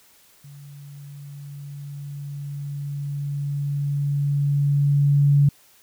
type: tone with level ramp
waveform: sine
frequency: 142.6 Hz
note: C#3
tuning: 49 cents sharp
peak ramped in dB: -40 to -12 dBFS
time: 0.44-5.49 s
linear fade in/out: 5 ms
effects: white hiss -55 dBFS RMS until 5.82 s